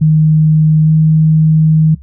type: tone with pitch glide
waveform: sine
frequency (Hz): 155.56 to 157.1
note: D#3 to D#3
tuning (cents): 0 to +17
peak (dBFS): -5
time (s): 0.01-1.95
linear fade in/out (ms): 10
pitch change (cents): +17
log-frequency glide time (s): 0.84-0.9
effects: noise-tail reverb RT60 0.1 s tail -19 dB re dry + added 69 Hz sine -32 dBFS peak until 2.02 s